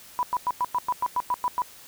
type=tone bursts; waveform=sine; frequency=987 Hz; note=B5; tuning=1 cent flat; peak=-21 dBFS; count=11; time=0.19-1.619 s; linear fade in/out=0 ms; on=39 ms; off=100 ms; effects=white hiss -48 dBFS RMS until 1.87 s